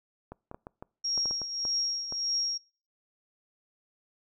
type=clicks; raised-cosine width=1 ms; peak=-27 dBFS; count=11; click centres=0.32 / 0.514 / 0.545 / 0.669 / 0.825 / 1.177 / 1.257 / 1.31 / 1.417 / 1.652 / 2.124 s
type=tone with tremolo; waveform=sine; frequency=5588 Hz; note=F8; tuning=in tune; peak=-25 dBFS; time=1.04-2.58 s; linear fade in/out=10 ms; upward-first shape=triangle; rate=1.7 Hz; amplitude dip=70%
effects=noise-tail reverb RT60 0.4 s tail -26 dB re dry